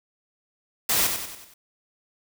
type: noise with echo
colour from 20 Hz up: white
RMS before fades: -22 dBFS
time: 0.89-1.07 s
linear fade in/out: 5 ms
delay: 94 ms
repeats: 5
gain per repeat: -6 dB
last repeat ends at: 1.54 s
effects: none